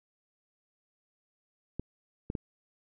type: clicks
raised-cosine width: 3 ms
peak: -21 dBFS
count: 3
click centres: 1.796 / 2.301 / 2.352 s
effects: none